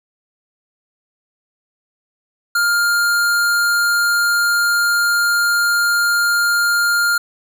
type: tone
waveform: square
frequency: 1405 Hz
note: F6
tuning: 10 cents sharp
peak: -14 dBFS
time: 2.55-7.18 s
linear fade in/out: 5 ms
effects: none